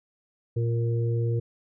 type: harmonic tone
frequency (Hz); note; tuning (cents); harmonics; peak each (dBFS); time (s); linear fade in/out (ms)
116.54; A#2; 0; 1 / 3 / 4; -23 / -35 / -33; 0.56-1.4; 10
effects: none